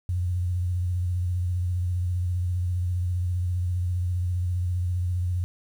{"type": "tone with vibrato", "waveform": "sine", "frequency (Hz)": 89.4, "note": "F2", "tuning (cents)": 41, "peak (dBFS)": -23, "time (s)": [0.09, 5.44], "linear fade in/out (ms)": 0, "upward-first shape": "triangle", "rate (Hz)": 15, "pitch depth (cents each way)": 51, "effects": ["9-bit"]}